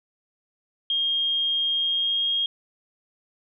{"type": "tone with pitch glide", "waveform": "sine", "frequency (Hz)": [3230, 3252], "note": ["G#7", "G#7"], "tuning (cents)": [-49, -37], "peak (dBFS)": -21, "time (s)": [0.9, 2.46], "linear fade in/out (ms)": 2, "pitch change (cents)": 12, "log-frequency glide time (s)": [1.73, 2.3], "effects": []}